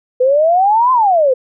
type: exponential two-way sweep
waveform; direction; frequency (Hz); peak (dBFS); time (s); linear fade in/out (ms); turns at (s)
sine; up then down; 493.9 to 1046.5 to 493.9; -8; 0.2-1.34; 10; 0.92
effects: none